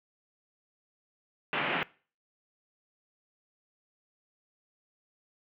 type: band-pass noise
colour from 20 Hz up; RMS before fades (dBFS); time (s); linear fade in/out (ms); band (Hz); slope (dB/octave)
white; -31; 1.53-1.83; 0; 130 to 2900; 48
effects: noise-tail reverb RT60 0.4 s tail -22 dB re dry